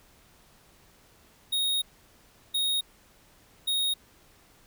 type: tone bursts at uneven times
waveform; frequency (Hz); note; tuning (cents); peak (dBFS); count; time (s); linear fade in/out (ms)
square; 3741; A#7; +5; -25; 3; 1.52-1.82 / 2.54-2.81 / 3.67-3.94; 10
effects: pink hiss -59 dBFS RMS until 4.66 s